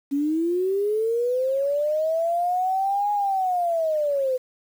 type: linear two-way sweep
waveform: sine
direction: up then down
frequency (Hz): 274.4 to 830.6 to 503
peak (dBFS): -20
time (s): 0.11-4.38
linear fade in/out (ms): 20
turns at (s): 3.12
effects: 8-bit